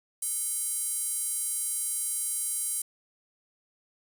square tone with high-pass filter, 440 Hz, A4, in tune, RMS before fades -31 dBFS, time 0.22-2.82 s, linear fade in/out 5 ms, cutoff 9400 Hz, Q 3.7, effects none

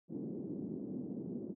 pink band-pass noise, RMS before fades -42 dBFS, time 0.08-1.55 s, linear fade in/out 50 ms, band 190 to 340 Hz, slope 24 dB/octave, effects none

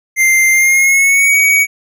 square tone with pitch glide, 2093 to 2256 Hz, C7 to C#7, 0 to +30 cents, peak -8 dBFS, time 0.16-1.67 s, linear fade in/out 50 ms, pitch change +130 cents, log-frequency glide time 0.52-1.34 s, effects none

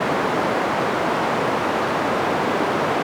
white band-pass noise, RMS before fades -21 dBFS, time 0-3.03 s, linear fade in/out 10 ms, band 180 to 1000 Hz, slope 12 dB/octave, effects none

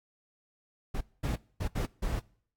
brown noise bursts at uneven times, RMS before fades -31 dBFS, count 5, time 0.94-1.01 / 1.23-1.36 / 1.6-1.68 / 1.75-1.86 / 2.02-2.2 s, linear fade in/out 10 ms, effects noise-tail reverb RT60 0.6 s tail -24 dB re dry + AAC 64 kbps

